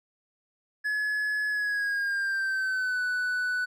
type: tone with pitch glide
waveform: triangle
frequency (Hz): 1700 to 1488.5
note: G#6 to F#6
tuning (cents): +40 to +10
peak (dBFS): -24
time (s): 0.84-3.66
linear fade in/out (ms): 20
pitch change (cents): -230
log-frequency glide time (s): 1.49-3.02
effects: none